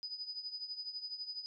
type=tone with tremolo; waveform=sine; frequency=4978 Hz; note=D#8; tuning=in tune; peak=-37 dBFS; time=0.03-1.46 s; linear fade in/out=0 ms; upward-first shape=triangle; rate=12 Hz; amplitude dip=80%; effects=none

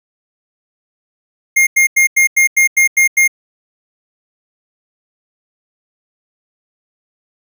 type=tone bursts; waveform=square; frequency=2128 Hz; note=C7; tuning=29 cents sharp; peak=-8 dBFS; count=9; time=1.56-3.278 s; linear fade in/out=10 ms; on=110 ms; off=91 ms; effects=none

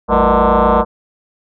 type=tone with frequency modulation; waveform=sine; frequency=219.7 Hz; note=A3; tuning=2 cents flat; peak=-7 dBFS; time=0.08-0.85 s; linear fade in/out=50 ms; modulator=137 Hz; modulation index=7.3; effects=tanh soft clip ceiling -5 dBFS

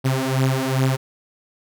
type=beating tone pair; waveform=sawtooth; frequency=130.81 / 133.31 Hz; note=C3 / C3; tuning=0 / +33 cents; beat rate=2.5 Hz; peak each=-17 dBFS; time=0.04-0.97 s; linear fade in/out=20 ms; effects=none

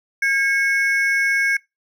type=ring-modulated tone; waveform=triangle; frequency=1910 Hz; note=A#6; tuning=42 cents sharp; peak=-11 dBFS; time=0.22-1.57 s; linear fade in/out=5 ms; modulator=289 Hz; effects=noise-tail reverb RT60 0.2 s tail -23 dB re dry

